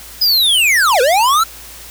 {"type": "linear two-way sweep", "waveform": "square", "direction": "down then up", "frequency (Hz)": [5070, 465.5, 1372], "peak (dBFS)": -10, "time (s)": [0.21, 1.44], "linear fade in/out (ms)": 10, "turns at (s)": 1.01, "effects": ["added 57 Hz sine -41 dBFS peak until 1.9 s", "white hiss -35 dBFS RMS until 1.9 s"]}